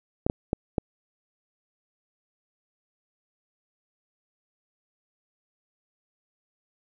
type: clicks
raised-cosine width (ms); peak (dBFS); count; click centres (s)
2; -10; 4; 0.265 / 0.299 / 0.531 / 0.782
effects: none